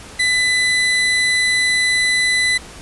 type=tone; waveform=30% pulse; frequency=2000 Hz; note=B6; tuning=21 cents sharp; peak=-11 dBFS; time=0.19-2.58 s; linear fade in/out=10 ms; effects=pink hiss -37 dBFS RMS until 2.81 s + resampled to 24000 Hz